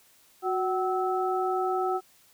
sine tone cluster, 367.7 / 756 / 1304 Hz, F#4 / F#5 / E6, -11 / +37 / -19 cents, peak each -28 / -28 / -32 dBFS, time 0.42-2.01 s, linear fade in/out 50 ms, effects white hiss -60 dBFS RMS until 2.33 s

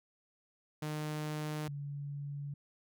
sawtooth / sine tone pair in turn, 152.3 / 142.79 Hz, D#3 / D3, -37 / -48 cents, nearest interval minor second, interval 111 cents, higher first, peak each -32 / -38 dBFS, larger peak first, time 0.82-1.68 / 1.68-2.54 s, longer neither, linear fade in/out 5 ms, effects none

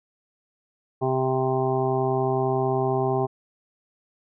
harmonic tone, 130.81 Hz, C3, in tune, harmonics 1 / 2 / 3 / 5 / 6 / 7 / 8, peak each -27 / -32 / -24 / -30 / -28 / -36 / -34 dBFS, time 1.01-3.27 s, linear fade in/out 20 ms, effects none

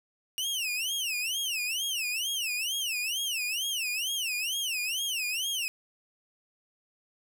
sawtooth tone with vibrato, 2821 Hz, F7, 17 cents sharp, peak -26 dBFS, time 0.38-5.68 s, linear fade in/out 0 ms, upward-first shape sine, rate 2.2 Hz, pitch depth 260 cents each way, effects none

